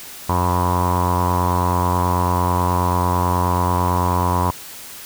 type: tone with low-pass filter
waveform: sawtooth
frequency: 89.2 Hz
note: F2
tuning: 37 cents sharp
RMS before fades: -18 dBFS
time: 0.29-4.51 s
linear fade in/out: 5 ms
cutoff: 1000 Hz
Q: 9.5
effects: white hiss -36 dBFS RMS until 5.05 s